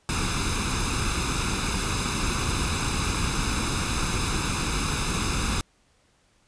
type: noise with comb filter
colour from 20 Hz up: pink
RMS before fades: -26 dBFS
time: 0.09-5.61 s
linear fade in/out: 0 ms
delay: 0.79 ms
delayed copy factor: +0.7
effects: pink hiss -64 dBFS RMS until 6.47 s + resampled to 22050 Hz